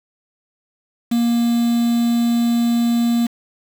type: tone with quantisation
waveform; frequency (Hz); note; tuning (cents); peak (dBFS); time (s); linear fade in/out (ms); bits
triangle; 235.5; A#3; +18; -12; 1.11-3.27; 10; 5
effects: none